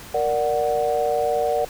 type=chord; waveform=sine; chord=Bb augmented; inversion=none; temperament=equal; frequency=466.2 / 587.3 / 740 Hz; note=Bb4 / D5 / F#5; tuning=0 / 0 / 0 cents; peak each=-23 dBFS; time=0.14-1.65 s; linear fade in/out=5 ms; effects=pink hiss -40 dBFS RMS until 1.69 s